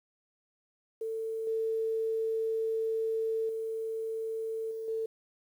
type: tone with level steps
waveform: sine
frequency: 446.3 Hz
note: A4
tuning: 25 cents sharp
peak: -32 / -28 / -32 / -35 / -30 dBFS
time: 1.01-5.06 s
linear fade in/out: 5 ms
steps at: 1.47 / 3.49 / 4.71 / 4.88 s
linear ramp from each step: 2 ms
effects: 10-bit